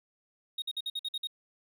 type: tone bursts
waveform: triangle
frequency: 3742 Hz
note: A#7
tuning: 6 cents sharp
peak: -30 dBFS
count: 8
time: 0.58-1.272 s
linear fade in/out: 5 ms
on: 41 ms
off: 52 ms
effects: none